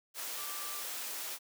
sine tone in noise, 1174.7 Hz, D6, in tune, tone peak -47 dBFS, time 0.35-0.85 s, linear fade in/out 50 ms, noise white, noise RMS -40 dBFS, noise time 0.14-1.39 s, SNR -10 dB, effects high-pass 400 Hz 12 dB/octave

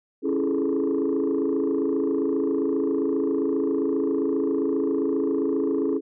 sine chord, A major seventh, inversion first, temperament just, 275 / 330 / 412.5 / 440 Hz, C#4 / E4 / G#4 / A4, -14 / +2 / -12 / 0 cents, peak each -24 / -25 / -25 / -28 dBFS, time 0.22-6.01 s, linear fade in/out 50 ms, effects tanh soft clip ceiling -16 dBFS

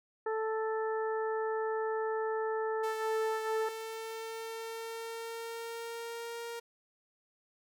harmonic tone, 440 Hz, A4, in tune, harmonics 1 / 2 / 3 / 4, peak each -32 / -38 / -42 / -44 dBFS, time 0.26-3.69 s, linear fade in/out 5 ms
sawtooth tone with pitch glide, 442.2 to 467.1 Hz, A4 to A#4, +9 to +3 cents, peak -35 dBFS, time 2.83-6.6 s, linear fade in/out 10 ms, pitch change +94 cents, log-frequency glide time 3.41-6.41 s
effects none

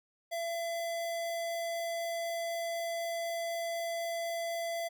square tone, 674 Hz, E5, 38 cents sharp, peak -34 dBFS, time 0.31-4.89 s, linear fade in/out 20 ms, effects none

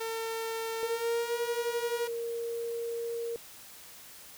sawtooth tone with pitch glide, 452 to 477.8 Hz, A4 to A#4, +47 to +43 cents, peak -29 dBFS, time 0-2.08 s, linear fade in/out 10 ms, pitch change +96 cents, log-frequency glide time 0.83-1.37 s
sine tone, 466.2 Hz, A#4, in tune, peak -32 dBFS, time 0.83-3.36 s, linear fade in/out 0 ms
effects white hiss -50 dBFS RMS until 4.37 s

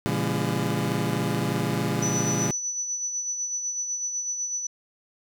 25% pulse chord, A# diminished seventh, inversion none, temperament just, 116.54 / 139.85 / 167.82 / 201.4 Hz, A#2 / C#3 / E3 / G3, 0 / +16 / +31 / +47 cents, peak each -26 dBFS, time 0.06-2.51 s, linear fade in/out 0 ms
sine tone with tremolo, 5960 Hz, F#8, 12 cents sharp, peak -25 dBFS, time 2.02-4.67 s, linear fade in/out 5 ms, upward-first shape sine, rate 8 Hz, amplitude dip 45%
effects none

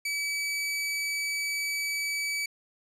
sawtooth tone, 2291 Hz, D7, 44 cents flat, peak -25 dBFS, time 0.05-2.46 s, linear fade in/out 5 ms, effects low-pass 12000 Hz 12 dB/octave

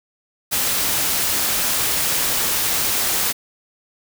white noise, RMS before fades -20 dBFS, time 0.51-3.33 s, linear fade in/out 20 ms, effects none

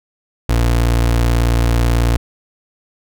30% pulse tone, 58.27 Hz, A#1, in tune, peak -9 dBFS, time 0.49-2.17 s, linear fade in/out 5 ms, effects none

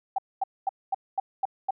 sine tone bursts, 775 Hz, G5, 20 cents flat, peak -22 dBFS, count 7, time 0.16-1.708 s, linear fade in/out 5 ms, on 24 ms, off 230 ms, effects none

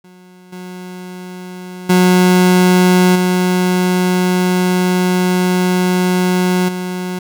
30% pulse tone with level steps, 181.9 Hz, F#3, 29 cents flat, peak -37 / -25 / -5 / -9 / -17 dBFS, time 0.04-7.19 s, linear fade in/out 5 ms, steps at 0.52 / 1.89 / 3.15 / 6.68 s, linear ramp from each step 10 ms, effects none

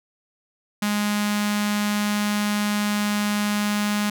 sawtooth tone with notch filter, 207.7 Hz, G#3, in tune, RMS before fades -23 dBFS, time 0.82-4.1 s, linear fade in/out 5 ms, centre 450 Hz, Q 0.59, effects none

